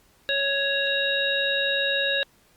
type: harmonic tone with a mistuned harmonic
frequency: 555 Hz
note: C#5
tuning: 2 cents sharp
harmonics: 1 / 3 / 5 / 7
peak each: -28 / -26 / -29 / -26 dBFS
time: 0.29-2.23 s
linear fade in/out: 0 ms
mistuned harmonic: 7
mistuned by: -39 cents
effects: pink hiss -60 dBFS RMS until 2.56 s + Opus 48 kbps